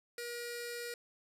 15% pulse tone with notch filter, 477.4 Hz, A#4, 41 cents sharp, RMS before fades -42 dBFS, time 0.18-0.94 s, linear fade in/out 2 ms, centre 960 Hz, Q 0.72, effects resampled to 32000 Hz

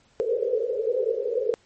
white band-pass noise, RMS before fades -25 dBFS, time 0.2-1.54 s, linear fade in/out 0 ms, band 420 to 510 Hz, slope 96 dB/octave, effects pink hiss -61 dBFS RMS until 1.65 s + MP3 32 kbps

